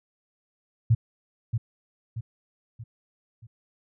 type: tone with echo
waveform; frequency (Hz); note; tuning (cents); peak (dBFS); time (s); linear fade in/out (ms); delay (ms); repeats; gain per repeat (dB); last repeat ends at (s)
sine; 114.2; A#2; -35; -15; 0.9-0.95; 10; 630; 4; -7; 3.47
effects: none